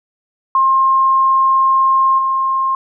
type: tone with level steps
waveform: sine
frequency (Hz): 1064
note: C6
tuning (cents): +29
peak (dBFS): -9 / -13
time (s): 0.55-2.75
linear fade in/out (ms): 2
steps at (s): 2.18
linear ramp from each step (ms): 10
effects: none